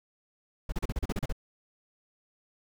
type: noise bursts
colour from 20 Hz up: brown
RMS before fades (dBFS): -29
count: 10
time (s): 0.69-1.325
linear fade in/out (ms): 5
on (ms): 32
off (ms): 35
effects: none